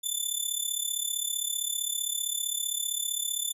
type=tone with amplitude modulation; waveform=10% pulse; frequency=3520 Hz; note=A7; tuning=in tune; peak=-17 dBFS; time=0.03-3.53 s; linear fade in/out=20 ms; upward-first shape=sine; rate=35.4 Hz; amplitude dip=80%; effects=resampled to 32000 Hz